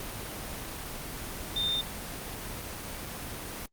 sine tone in noise, 3620 Hz, A7, 48 cents sharp, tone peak -27 dBFS, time 1.56-1.81 s, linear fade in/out 2 ms, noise pink, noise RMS -38 dBFS, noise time 0-3.66 s, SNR +8 dB, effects Opus 24 kbps

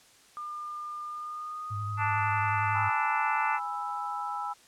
sine tone with pitch glide, 1204 to 1254.4 Hz, D6 to D#6, +43 to +14 cents, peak -35 dBFS, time 0.37-2.91 s, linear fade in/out 0 ms, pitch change +71 cents, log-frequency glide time 1.04-1.96 s
sine tone with vibrato, 103.83 Hz, G#2, in tune, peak -32 dBFS, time 1.7-2.9 s, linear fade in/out 20 ms, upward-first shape triangle, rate 11 Hz, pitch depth 57 cents each way
harmonic tone, 293.6 Hz, D4, in tune, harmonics 3 / 4 / 5 / 6 / 7 / 8 / 9, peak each -29 / -33 / -34 / -40 / -36 / -43 / -38 dBFS, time 1.97-3.6 s, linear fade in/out 50 ms
sine chord, E major, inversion first, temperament just, 824.1 / 988.9 / 1318.5 Hz, G#5 / B5 / E6, -14 / +2 / 0 cents, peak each -35 / -37 / -35 dBFS, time 2.74-4.54 s, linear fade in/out 20 ms
effects white hiss -58 dBFS RMS until 4.67 s + low-pass 9000 Hz 12 dB/octave

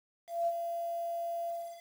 sine tone with ADSR envelope, 681 Hz, F5, 44 cents flat, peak -26 dBFS, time 0.27-1.83 s, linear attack 200 ms, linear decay 49 ms, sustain -7 dB, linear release 340 ms, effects 9-bit

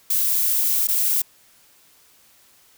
violet noise with dropouts, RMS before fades -20 dBFS, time 0.1-1.22 s, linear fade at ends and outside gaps 5 ms, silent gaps 0.872-0.885 s, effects white hiss -55 dBFS RMS until 2.77 s

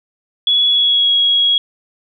sine tone with pitch glide, 3381 to 3315 Hz, G#7 to G#7, +30 to -4 cents, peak -10 dBFS, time 0.47-1.58 s, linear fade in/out 2 ms, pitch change -34 cents, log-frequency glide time 0.69-1.11 s, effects none

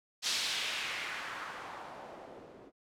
blue noise with low-pass filter sweep, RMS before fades -39 dBFS, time 0.22-2.72 s, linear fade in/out 50 ms, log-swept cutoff 4800 to 360 Hz, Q 1.5, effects none

